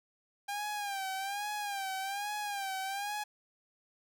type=tone with vibrato; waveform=sawtooth; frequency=800 Hz; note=G5; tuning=35 cents sharp; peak=-31 dBFS; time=0.48-3.24 s; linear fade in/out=10 ms; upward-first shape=sine; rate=1.2 Hz; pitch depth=82 cents each way; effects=none